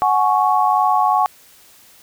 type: chord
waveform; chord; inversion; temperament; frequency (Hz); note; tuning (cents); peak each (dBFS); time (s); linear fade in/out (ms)
sine; F# suspended second; none; equal with one note detuned; 740 / 842.7 / 1108.7; F#5 / G#5 / C#6; 0 / +25 / 0; -17; 0.02-1.26; 0
effects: white hiss -48 dBFS RMS until 2.02 s